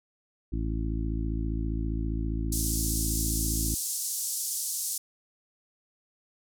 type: harmonic tone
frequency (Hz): 55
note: A1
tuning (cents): 0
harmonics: 1 / 2 / 3 / 4 / 5 / 6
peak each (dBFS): -29 / -35 / -39 / -40 / -37 / -39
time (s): 0.52-3.75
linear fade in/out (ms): 10
type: band-pass noise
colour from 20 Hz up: white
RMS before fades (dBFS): -32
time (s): 2.52-4.98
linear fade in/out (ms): 5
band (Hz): 5400 to 12000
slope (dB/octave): 24
effects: none